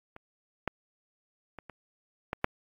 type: clicks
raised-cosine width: 0.5 ms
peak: -30 / -14 / -27 / -28 / -16 / -9 dBFS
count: 6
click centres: 0.164 / 0.677 / 1.587 / 1.697 / 2.331 / 2.444 s
effects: AAC 48 kbps